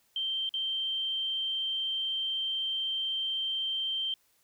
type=tone with dropouts; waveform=sine; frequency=3136 Hz; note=G7; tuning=in tune; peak=-29 dBFS; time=0.16-4.14 s; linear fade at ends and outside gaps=2 ms; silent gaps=0.492-0.539 s; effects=white hiss -69 dBFS RMS until 4.43 s